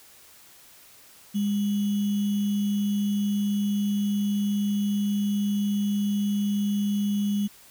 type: tone with sample-and-hold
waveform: sine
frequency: 203.8 Hz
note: G#3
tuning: 32 cents flat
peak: -22 dBFS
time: 1.34-7.48 s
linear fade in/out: 20 ms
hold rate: 3150 Hz
effects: white hiss -52 dBFS RMS until 7.7 s